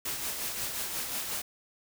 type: noise with tremolo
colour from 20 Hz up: white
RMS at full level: -33 dBFS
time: 0.05-1.42 s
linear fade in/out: 5 ms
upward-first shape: sine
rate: 5.6 Hz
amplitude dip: 40%
effects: none